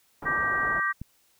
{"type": "low-pass noise", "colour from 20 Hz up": "white", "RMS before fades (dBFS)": -37, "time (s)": [0.22, 0.8], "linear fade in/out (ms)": 5, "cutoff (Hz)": 1100, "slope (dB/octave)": 24}
{"type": "chord", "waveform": "sine", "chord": "G minor", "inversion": "second", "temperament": "equal with one note detuned", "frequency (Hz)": [1174.7, 1568, 1898.3], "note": ["D6", "G6", "Bb6"], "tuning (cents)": [0, 0, 31], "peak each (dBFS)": -28, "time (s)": [0.25, 0.93], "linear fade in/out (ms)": 20}
{"type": "click", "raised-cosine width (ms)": 5, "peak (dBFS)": -23, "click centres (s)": 1.016}
{"effects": ["white hiss -65 dBFS RMS until 1.39 s"]}